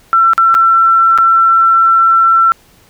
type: tone with dropouts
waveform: sine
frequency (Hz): 1346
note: E6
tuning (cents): +36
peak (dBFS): -5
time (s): 0.13-2.52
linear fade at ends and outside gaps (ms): 0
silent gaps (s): 0.334-0.379 / 0.543-0.55 / 1.177-1.185
effects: pink hiss -47 dBFS RMS until 2.89 s